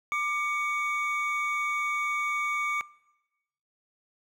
triangle tone pair together, 1188.7 / 2244 Hz, D6 / C#7, +21 / +21 cents, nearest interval major seventh, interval 1100 cents, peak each -27 dBFS, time 0.12-2.81 s, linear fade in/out 0 ms, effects noise-tail reverb RT60 1.0 s tail -22 dB re dry

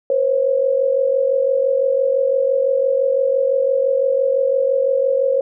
sine tone pair together, 493.9 / 539.8 Hz, B4 / C#5, 0 / -46 cents, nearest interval major second, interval 154 cents, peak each -19 / -15 dBFS, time 0.1-5.41 s, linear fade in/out 2 ms, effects none

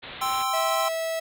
white low-pass noise, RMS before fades -40 dBFS, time 0.02-0.44 s, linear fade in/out 20 ms, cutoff 4000 Hz, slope 96 dB/octave
square chord, C major, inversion second, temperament equal, 784 / 1046.5 / 1318.5 Hz, G5 / C6 / E6, 0 / 0 / 0 cents, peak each -29 dBFS, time 0.21-0.89 s, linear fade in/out 10 ms
45% pulse tone, 652 Hz, E5, 19 cents flat, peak -26 dBFS, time 0.53-1.2 s, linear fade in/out 10 ms
effects none

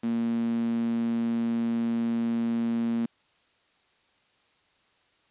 sawtooth tone with high-pass filter, 116 Hz, A#2, 8 cents flat, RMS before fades -27 dBFS, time 0.03-3.06 s, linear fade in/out 5 ms, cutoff 230 Hz, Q 8.5, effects white hiss -66 dBFS RMS until 5.3 s + resampled to 8000 Hz

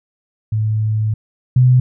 sine tone pair in turn, 108.4 / 126.44 Hz, A2 / B2, -25 / +41 cents, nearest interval minor third, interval 266 cents, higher second, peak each -14 / -7 dBFS, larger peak second, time 0.52-1.14 / 1.56-1.8 s, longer first, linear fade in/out 5 ms, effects none

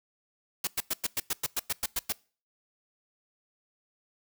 white noise bursts, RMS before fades -29 dBFS, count 12, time 0.64-2.124 s, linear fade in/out 5 ms, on 32 ms, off 100 ms, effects noise-tail reverb RT60 0.4 s tail -24 dB re dry

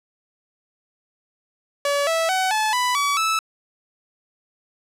sawtooth tone with pitch steps, 570 / 654.8 / 752.1 / 864 / 992.4 / 1140 / 1309.5 Hz, C#5 / E5 / F#5 / A5 / B5 / C#6 / E6, +48 / -12 / +28 / -32 / +8 / +48 / -12 cents, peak -15 dBFS, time 1.85-3.39 s, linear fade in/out 2 ms, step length 220 ms, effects low-pass 11000 Hz 12 dB/octave

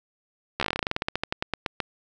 slowing click train, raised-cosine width 0.3 ms, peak -9 dBFS, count 23, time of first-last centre 0.6-1.803 s, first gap 13 ms, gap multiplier 1.12, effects none

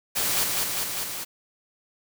white noise with echo, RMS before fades -25 dBFS, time 0.15-0.45 s, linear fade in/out 20 ms, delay 200 ms, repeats 4, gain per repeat -2 dB, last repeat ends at 1.25 s, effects none

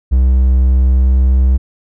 triangle tone with pitch glide, 64.1 to 64.7 Hz, C2 to C2, -35 to -19 cents, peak -5 dBFS, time 0.11-1.58 s, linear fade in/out 20 ms, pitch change +16 cents, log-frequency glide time 0.47-1.37 s, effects none

